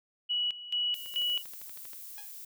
sine tone with tremolo, 2933 Hz, F#7, 16 cents flat, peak -27 dBFS, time 0.29-1.43 s, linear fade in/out 20 ms, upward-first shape square, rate 2.3 Hz, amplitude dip 80%
violet noise, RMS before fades -45 dBFS, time 0.94-2.45 s, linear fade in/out 5 ms
click train, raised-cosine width 0.2 ms, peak -32 dBFS, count 12, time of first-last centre 1.06-1.933 s, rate 12.6 Hz
10% pulse tone with exponential decay, 830 Hz, G#5, 1 cent flat, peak -37 dBFS, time 2.18-2.36 s, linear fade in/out 0 ms, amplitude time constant 38 ms
effects none

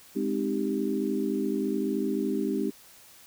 sine chord, Ab major seventh, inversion none, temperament equal, 207.7 / 261.6 / 311.1 / 392 Hz, Ab3 / C4 / Eb4 / G4, 0 / 0 / 0 / 0 cents, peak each -31 dBFS, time 0.15-2.71 s, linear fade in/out 20 ms, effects white hiss -53 dBFS RMS until 3.26 s

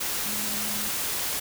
sine tone in noise, 209.8 Hz, G#3, 18 cents sharp, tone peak -38 dBFS, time 0.25-0.89 s, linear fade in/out 10 ms, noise white, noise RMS -29 dBFS, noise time 0-1.4 s, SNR -12 dB, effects none

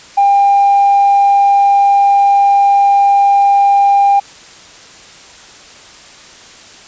triangle tone with tanh clipping, 800 Hz, G5, 35 cents sharp, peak -6 dBFS, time 0.17-4.2 s, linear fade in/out 10 ms, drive 5 dB, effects white hiss -37 dBFS RMS until 6.87 s + resampled to 16000 Hz

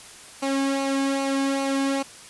sawtooth tone with flanger, 273.2 Hz, C#4, 25 cents flat, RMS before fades -24 dBFS, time 0.42-2.03 s, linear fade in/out 10 ms, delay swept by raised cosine 0.57 to 1.57 ms, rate 2.5 Hz, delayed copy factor -0.6, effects white hiss -44 dBFS RMS until 2.29 s + resampled to 24000 Hz

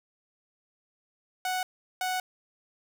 sawtooth tone pair in turn, 740 / 740 Hz, F#5 / F#5, 0 / 0 cents, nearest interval unison, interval 0 cents, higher neither, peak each -24 dBFS, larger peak neither, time 1.45-1.63 / 2.01-2.2 s, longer second, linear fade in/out 2 ms, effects none

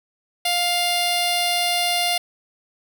10% pulse tone with notch filter, 702 Hz, F5, 9 cents sharp, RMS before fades -21 dBFS, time 0.45-2.18 s, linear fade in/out 5 ms, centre 1500 Hz, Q 1.3, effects none

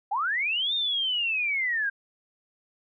sine linear two-way sweep, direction up then down, 746 to 3689 to 1568 Hz, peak -24 dBFS, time 0.11-1.9 s, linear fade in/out 10 ms, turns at 0.74 s, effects none

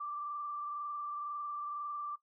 sine tone with frequency modulation, 1174.7 Hz, D6, in tune, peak -37 dBFS, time 0-2.16 s, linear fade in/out 10 ms, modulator 22 Hz, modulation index 0.84, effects noise-tail reverb RT60 0.1 s tail -17 dB re dry

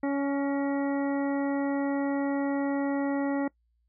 harmonic tone with a mistuned harmonic, 280 Hz, C#4, 18 cents sharp, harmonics 1 / 2 / 3 / 4 / 5 / 7 / 8, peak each -26 / -33 / -37 / -44 / -44 / -42 / -53 dBFS, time 0.03-3.48 s, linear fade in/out 5 ms, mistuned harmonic 7, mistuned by -35 cents, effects noise-tail reverb RT60 0.1 s tail -22 dB re dry + added 58 Hz sine -68 dBFS peak until 3.88 s

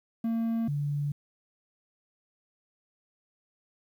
triangle / sine tone pair in turn, 228.2 / 144.66 Hz, A#3 / D3, -37 / -26 cents, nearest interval minor sixth, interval 789 cents, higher first, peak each -24 / -27 dBFS, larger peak first, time 0.24-0.68 / 0.68-1.12 s, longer neither, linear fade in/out 5 ms, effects 10-bit

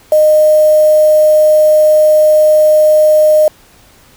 sine tone with quantisation, 614 Hz, D#5, 23 cents flat, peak -4 dBFS, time 0.12-3.48 s, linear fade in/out 2 ms, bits 4, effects pink hiss -44 dBFS RMS until 4.16 s

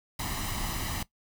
pink noise with comb filter, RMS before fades -33 dBFS, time 0.19-1.03 s, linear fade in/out 5 ms, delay 1 ms, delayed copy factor +0.6, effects noise-tail reverb RT60 0.1 s tail -18 dB re dry

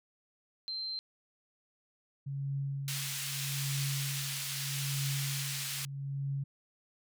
sine tone, 4126 Hz, C8, 25 cents flat, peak -35 dBFS, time 0.68-0.99 s, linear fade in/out 0 ms
sine tone with tremolo, 138.59 Hz, C#3, in tune, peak -31 dBFS, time 2.26-6.44 s, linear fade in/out 10 ms, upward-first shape triangle, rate 0.8 Hz, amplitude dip 85%
pink band-pass noise, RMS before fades -38 dBFS, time 2.88-5.85 s, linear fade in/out 0 ms, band 2600 to 16000 Hz, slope 12 dB/octave
effects none

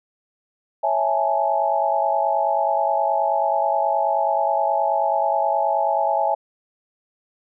sine chord, A major seventh, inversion first, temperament equal, 554.4 / 659.3 / 830.6 / 880 Hz, C#5 / E5 / G#5 / A5, 0 / 0 / 0 / 0 cents, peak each -26 / -22 / -21 / -25 dBFS, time 0.83-6.35 s, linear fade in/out 10 ms, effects none

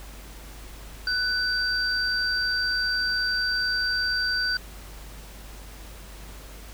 sine tone pair together, 1492 / 4689 Hz, F#6 / D8, +14 / -4 cents, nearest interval octave + minor sixth, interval 1982 cents, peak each -25 / -26 dBFS, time 1.07-4.57 s, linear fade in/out 2 ms, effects added 50 Hz sine -41 dBFS peak until 6.73 s + pink hiss -46 dBFS RMS until 6.73 s

